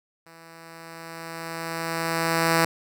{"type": "tone with level ramp", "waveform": "5% pulse", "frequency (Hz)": 164.81, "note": "E3", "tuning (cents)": 0, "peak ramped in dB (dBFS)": [-36, -6], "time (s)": [0.26, 2.65], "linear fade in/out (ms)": 5, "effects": []}